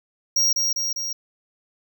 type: tone with echo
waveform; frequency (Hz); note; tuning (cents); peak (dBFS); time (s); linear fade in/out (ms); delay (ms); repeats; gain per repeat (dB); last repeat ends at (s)
square; 5630; F8; +13; -17; 0.36-0.53; 5; 200; 3; -3; 1.13
effects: none